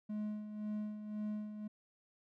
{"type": "tone with tremolo", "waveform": "triangle", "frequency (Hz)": 211.4, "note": "G#3", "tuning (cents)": 31, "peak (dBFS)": -34, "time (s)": [0.09, 1.68], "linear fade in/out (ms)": 10, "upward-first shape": "sine", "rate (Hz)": 1.9, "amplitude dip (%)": 60, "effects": []}